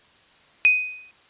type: tone with exponential decay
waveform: sine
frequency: 2500 Hz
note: D#7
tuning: 8 cents sharp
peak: -10 dBFS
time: 0.65-1.11 s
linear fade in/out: 0 ms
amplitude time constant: 100 ms
effects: white hiss -55 dBFS RMS until 1.29 s + resampled to 8000 Hz